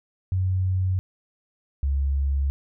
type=tone pair in turn; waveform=sine; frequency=93.2 / 69.12 Hz; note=F#2 / C#2; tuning=+13 / -4 cents; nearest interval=perfect fourth; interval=517 cents; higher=first; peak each=-20 dBFS; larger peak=neither; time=0.32-0.99 / 1.83-2.5 s; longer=neither; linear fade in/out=0 ms; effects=none